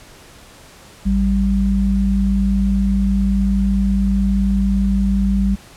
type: tone pair together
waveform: sine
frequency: 55 / 196 Hz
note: A1 / G3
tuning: 0 / 0 cents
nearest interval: octave + minor seventh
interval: 2200 cents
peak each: -17 / -15 dBFS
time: 1.05-5.56 s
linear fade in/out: 20 ms
effects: pink hiss -43 dBFS RMS until 5.76 s + low-pass 11000 Hz 12 dB/octave